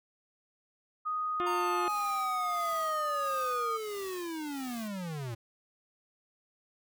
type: tone with pitch glide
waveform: sine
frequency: 1244.5 to 1234.5 Hz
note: D#6 to D#6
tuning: 0 to -14 cents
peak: -30 dBFS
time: 1.05-3.78 s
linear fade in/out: 20 ms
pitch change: -14 cents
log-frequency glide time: 2.93-3.24 s
type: harmonic tone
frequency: 354.9 Hz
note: F4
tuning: 28 cents sharp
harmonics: 1 / 2 / 3 / 4 / 5 / 6 / 7 / 8 / 9 / 10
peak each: -33 / -39 / -43 / -45 / -47 / -49 / -50 / -51 / -52 / -53 dBFS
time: 1.4-1.88 s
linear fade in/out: 0 ms
type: linear sweep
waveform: square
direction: down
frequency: 932.3 to 110.2 Hz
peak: -36 dBFS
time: 1.46-5.35 s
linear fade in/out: 10 ms
type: noise with tremolo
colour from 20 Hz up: white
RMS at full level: -48 dBFS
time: 1.89-4.88 s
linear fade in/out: 5 ms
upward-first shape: sine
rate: 1.5 Hz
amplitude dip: 65%
effects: none

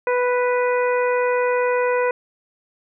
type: harmonic tone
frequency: 493.9 Hz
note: B4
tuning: in tune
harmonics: 1 / 2 / 3 / 4 / 5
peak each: -18 / -24 / -28 / -30 / -32 dBFS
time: 0.07-2.11 s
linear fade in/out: 2 ms
effects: none

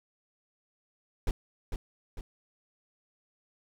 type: noise with echo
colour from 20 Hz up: brown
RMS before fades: -27 dBFS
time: 1.27-1.31 s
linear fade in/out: 2 ms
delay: 450 ms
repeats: 2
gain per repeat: -6 dB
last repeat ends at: 2.21 s
effects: none

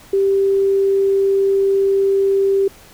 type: tone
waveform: sine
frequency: 392 Hz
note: G4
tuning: in tune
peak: -12 dBFS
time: 0.13-2.68 s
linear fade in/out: 5 ms
effects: pink hiss -44 dBFS RMS until 2.93 s

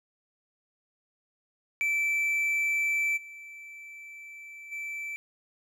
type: tone with level steps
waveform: triangle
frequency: 2325 Hz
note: D7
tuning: 18 cents flat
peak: -23 / -41 / -32 dBFS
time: 1.81-5.16 s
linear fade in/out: 0 ms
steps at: 3.16 / 4.71 s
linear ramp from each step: 20 ms
effects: none

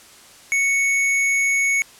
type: tone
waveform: square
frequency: 2217 Hz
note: C#7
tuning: in tune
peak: -17 dBFS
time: 0.52-1.82 s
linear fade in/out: 0 ms
effects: white hiss -46 dBFS RMS until 1.99 s + low-pass 10000 Hz 12 dB/octave

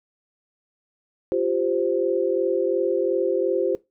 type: chord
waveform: sine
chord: F suspended second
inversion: none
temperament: equal with one note detuned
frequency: 349.2 / 392 / 521.4 Hz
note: F4 / G4 / C5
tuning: 0 / 0 / -6 cents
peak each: -24 dBFS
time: 1.32-3.75 s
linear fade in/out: 0 ms
effects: noise-tail reverb RT60 0.2 s tail -19 dB re dry

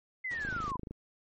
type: linear sweep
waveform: sine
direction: down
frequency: 2093 to 968 Hz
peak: -33 dBFS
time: 0.24-0.77 s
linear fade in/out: 10 ms
type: noise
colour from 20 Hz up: pink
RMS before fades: -48 dBFS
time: 0.31-0.71 s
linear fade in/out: 2 ms
type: click train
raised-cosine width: 3 ms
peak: -28 dBFS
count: 13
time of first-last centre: 0.45-0.91 s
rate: 26.1 Hz
effects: MP3 32 kbps

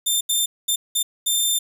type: tone bursts at uneven times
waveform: 15% pulse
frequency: 3587 Hz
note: A7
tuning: 33 cents sharp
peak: -11 dBFS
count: 5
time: 0.06-0.21 / 0.29-0.46 / 0.68-0.76 / 0.95-1.03 / 1.26-1.59 s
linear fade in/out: 10 ms
effects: none

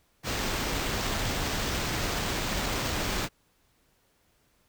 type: noise with sample-and-hold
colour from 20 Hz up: pink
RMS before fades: -30 dBFS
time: 0.23-3.29 s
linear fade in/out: 50 ms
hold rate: 11025 Hz
effects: pink hiss -68 dBFS RMS until 4.68 s

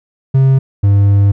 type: tone pair in turn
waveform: triangle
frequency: 133.8 / 100.24 Hz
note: C3 / G2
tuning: +39 / +39 cents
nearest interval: perfect fourth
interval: 500 cents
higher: first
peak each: -4 dBFS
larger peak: neither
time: 0.34-0.59 / 0.83-1.32 s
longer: second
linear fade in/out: 10 ms
effects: none

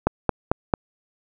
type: click train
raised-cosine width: 1 ms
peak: -3 dBFS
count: 4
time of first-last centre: 0.07-0.738 s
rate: 4.49 Hz
effects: none

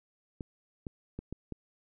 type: clicks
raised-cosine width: 3 ms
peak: -25 dBFS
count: 5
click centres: 0.408 / 0.868 / 1.19 / 1.326 / 1.523 s
effects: none

